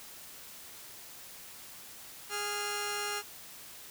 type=tone pair together; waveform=10% pulse; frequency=413.1 / 1396.9 Hz; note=G#4 / F6; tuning=-9 / 0 cents; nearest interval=octave + major sixth; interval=2109 cents; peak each=-27 / -29 dBFS; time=2.29-3.23 s; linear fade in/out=50 ms; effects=white hiss -49 dBFS RMS until 3.9 s